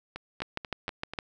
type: two click trains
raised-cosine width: 0.3 ms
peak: -15 / -21 dBFS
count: 6 / 5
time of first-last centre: 0.42-1.188 / 0.16-1.136 s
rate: 6.51 / 4.1 Hz
effects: none